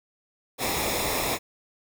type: noise with comb filter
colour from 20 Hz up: pink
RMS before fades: -27 dBFS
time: 0.58-1.39 s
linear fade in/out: 50 ms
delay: 0.66 ms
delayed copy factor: -0.65
effects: none